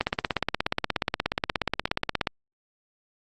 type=click train; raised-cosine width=0.3 ms; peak=-7 dBFS; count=39; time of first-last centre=0.01-2.272 s; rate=16.8 Hz; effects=Opus 24 kbps